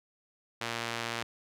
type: tone with band-pass filter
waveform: sawtooth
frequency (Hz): 116.54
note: A#2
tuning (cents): 0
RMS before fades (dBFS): -36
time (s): 0.61-1.23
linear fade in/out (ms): 5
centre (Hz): 2700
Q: 0.6
effects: none